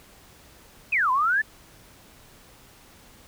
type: exponential two-way sweep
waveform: sine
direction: down then up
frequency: 2657 to 987.8 to 1795 Hz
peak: -19 dBFS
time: 0.92-1.42 s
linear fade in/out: 10 ms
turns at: 1.11 s
effects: pink hiss -52 dBFS RMS until 3.27 s